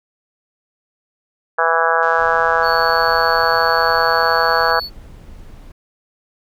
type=harmonic tone; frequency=164.81 Hz; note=E3; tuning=in tune; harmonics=3 / 4 / 5 / 6 / 7 / 8 / 9 / 10; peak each=-21 / -21 / -21 / -21 / -21 / -21 / -21 / -21 dBFS; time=1.58-4.8 s; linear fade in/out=10 ms
type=click train; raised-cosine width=0.2 ms; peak=-23 dBFS; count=336; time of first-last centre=2.03-4.71 s; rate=125 Hz
type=noise; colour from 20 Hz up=brown; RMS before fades=-38 dBFS; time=2.18-5.72 s; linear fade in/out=5 ms
type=tone; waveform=triangle; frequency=4435 Hz; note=C#8; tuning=in tune; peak=-23 dBFS; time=2.62-4.9 s; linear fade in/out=50 ms
effects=none